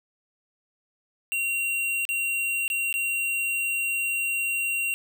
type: tone with dropouts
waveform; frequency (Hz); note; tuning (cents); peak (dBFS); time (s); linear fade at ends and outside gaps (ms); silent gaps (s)
square; 2751; F7; -27; -25; 1.32-4.94; 0; 2.052-2.09 / 2.679-2.701 / 2.927-2.94
effects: none